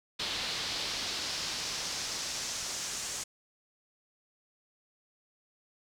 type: noise with band-pass filter sweep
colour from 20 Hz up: brown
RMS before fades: -36 dBFS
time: 0.19-3.24 s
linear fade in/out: 10 ms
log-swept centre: 4000 to 7000 Hz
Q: 2
effects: none